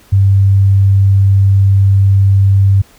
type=tone; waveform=sine; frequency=98 Hz; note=G2; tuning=in tune; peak=-5 dBFS; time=0.12-2.82 s; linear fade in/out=10 ms; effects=pink hiss -45 dBFS RMS until 2.98 s